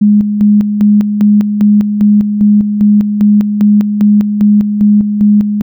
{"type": "tone with tremolo", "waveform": "sine", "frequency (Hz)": 207.7, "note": "G#3", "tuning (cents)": 0, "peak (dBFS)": -3, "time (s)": [0.01, 5.62], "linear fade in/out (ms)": 10, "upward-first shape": "square", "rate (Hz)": 2.5, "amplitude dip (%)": 55, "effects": []}